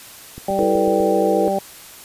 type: click train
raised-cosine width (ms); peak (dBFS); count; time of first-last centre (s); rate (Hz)
3; -21; 6; 0.38-1.004; 8.01
type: harmonic tone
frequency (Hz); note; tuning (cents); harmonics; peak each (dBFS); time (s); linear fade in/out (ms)
195.6; G3; -4; 1 / 2 / 3 / 4; -25 / -25 / -21 / -22; 0.48-1.59; 5
type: chord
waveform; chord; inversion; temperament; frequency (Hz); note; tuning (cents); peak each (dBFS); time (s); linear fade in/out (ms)
sine; E suspended fourth; none; equal; 329.6 / 440 / 493.9; E4 / A4 / B4; 0 / 0 / 0; -21; 0.59-1.48; 0
effects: white hiss -40 dBFS RMS until 2.04 s + resampled to 32000 Hz